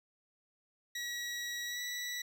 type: tone with pitch glide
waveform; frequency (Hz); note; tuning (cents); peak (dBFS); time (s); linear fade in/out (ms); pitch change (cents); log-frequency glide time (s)
20% pulse; 1920 to 1954.7; B6 to B6; -49 to -18; -32; 0.95-2.22; 5; +31; 1.66-1.8
effects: none